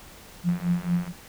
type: tone with tremolo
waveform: sine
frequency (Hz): 174.61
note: F3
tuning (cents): 0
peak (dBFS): -18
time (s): 0.43-1.13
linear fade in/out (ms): 50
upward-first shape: triangle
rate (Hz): 4.4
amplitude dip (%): 100
type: click train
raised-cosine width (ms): 0.5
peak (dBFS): -27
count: 54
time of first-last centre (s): 0.49-1.078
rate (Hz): 90.2
effects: pink hiss -47 dBFS RMS until 1.28 s